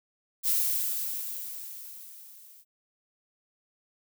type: noise with level ramp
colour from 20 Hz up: violet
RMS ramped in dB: -24 to -54 dBFS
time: 0.43-2.65 s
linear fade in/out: 50 ms
effects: none